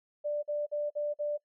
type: tone bursts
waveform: sine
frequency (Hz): 590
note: D5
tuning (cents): +8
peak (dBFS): -29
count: 5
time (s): 0.24-1.378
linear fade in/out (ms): 20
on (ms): 190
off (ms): 47
effects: noise-tail reverb RT60 0.1 s tail -22 dB re dry